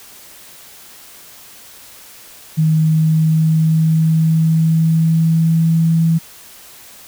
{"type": "tone with pitch glide", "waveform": "sine", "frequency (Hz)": [157.6, 163.91], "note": ["D#3", "E3"], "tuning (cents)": [23, -10], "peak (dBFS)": -10, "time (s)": [2.57, 6.19], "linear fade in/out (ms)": 20, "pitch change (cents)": 67, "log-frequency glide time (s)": [2.75, 5.93], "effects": ["white hiss -40 dBFS RMS until 7.07 s"]}